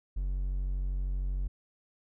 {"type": "tone", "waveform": "triangle", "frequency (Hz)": 46.43, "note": "F#1", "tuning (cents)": 7, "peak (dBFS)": -27, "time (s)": [0.16, 1.48], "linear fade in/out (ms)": 10, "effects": []}